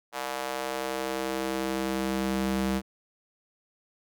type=tone with high-pass filter sweep; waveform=square; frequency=65.7 Hz; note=C2; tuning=8 cents sharp; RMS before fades=-30 dBFS; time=0.12-2.82 s; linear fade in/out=50 ms; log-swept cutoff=740 to 160 Hz; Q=1.4; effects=none